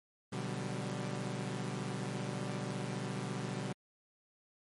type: chord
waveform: sawtooth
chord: G major seventh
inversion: first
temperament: equal with one note detuned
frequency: 123.47 / 146.83 / 181.29 / 196 Hz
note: B2 / D3 / F#3 / G3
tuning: 0 / 0 / -35 / 0 cents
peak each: -37 / -38 / -40 / -38 dBFS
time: 0.32-3.73 s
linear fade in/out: 10 ms
effects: MP3 48 kbps